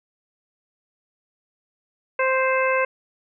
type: harmonic tone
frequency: 523.3 Hz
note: C5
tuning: in tune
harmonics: 1 / 2 / 3 / 4 / 5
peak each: -21 / -24 / -26 / -27 / -28 dBFS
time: 2.19-2.85 s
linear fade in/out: 5 ms
effects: none